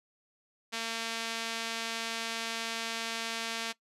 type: tone with band-pass filter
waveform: sawtooth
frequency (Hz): 227.7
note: A#3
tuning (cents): -40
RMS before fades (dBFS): -36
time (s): 0.72-3.73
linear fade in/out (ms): 20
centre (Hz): 3700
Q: 0.79
effects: noise-tail reverb RT60 0.1 s tail -19 dB re dry + resampled to 32000 Hz